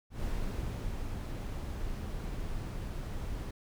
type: noise with ADSR envelope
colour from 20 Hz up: brown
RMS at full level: -34 dBFS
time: 0.1-3.51 s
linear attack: 130 ms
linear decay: 780 ms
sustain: -3 dB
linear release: 6 ms
effects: none